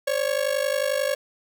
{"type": "ring-modulated tone", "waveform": "45% pulse", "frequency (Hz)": 554.4, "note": "C#5", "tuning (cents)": 0, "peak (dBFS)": -19, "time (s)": [0.07, 1.15], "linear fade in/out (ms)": 5, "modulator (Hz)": 25.6, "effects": []}